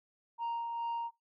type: tone with tremolo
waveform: sine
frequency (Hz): 932.3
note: A#5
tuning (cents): 0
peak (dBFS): -30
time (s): 0.38-1.11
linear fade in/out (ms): 50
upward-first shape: sine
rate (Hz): 2.4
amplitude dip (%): 40
effects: noise-tail reverb RT60 0.2 s tail -24 dB re dry + tanh soft clip ceiling -32 dBFS